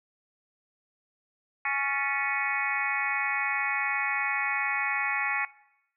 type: harmonic tone with a mistuned harmonic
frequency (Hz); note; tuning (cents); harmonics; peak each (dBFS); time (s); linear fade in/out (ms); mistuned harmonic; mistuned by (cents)
277.2; C#4; 0; 3 / 4 / 5 / 6 / 7 / 8 / 9; -34 / -35 / -36 / -35 / -33 / -31 / -36; 1.65-5.45; 2; 6; +90
effects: noise-tail reverb RT60 0.8 s tail -19 dB re dry